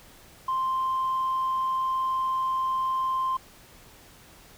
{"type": "tone with tanh clipping", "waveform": "triangle", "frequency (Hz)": 1046.5, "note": "C6", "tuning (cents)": 0, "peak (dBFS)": -24, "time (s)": [0.48, 3.37], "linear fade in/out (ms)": 5, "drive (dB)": 5, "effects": ["pink hiss -52 dBFS RMS until 4.57 s"]}